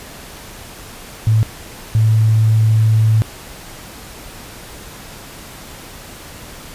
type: tone bursts at uneven times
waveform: sine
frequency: 110 Hz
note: A2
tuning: in tune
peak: -9 dBFS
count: 2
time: 1.27-1.43 / 1.95-3.22 s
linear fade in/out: 0 ms
effects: pink hiss -35 dBFS RMS until 6.74 s + resampled to 32000 Hz